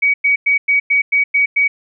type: tone bursts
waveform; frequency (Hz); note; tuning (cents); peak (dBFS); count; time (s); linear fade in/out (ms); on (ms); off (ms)
sine; 2261; C#7; +34; -10; 8; 0.02-1.68; 10; 120; 100
effects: none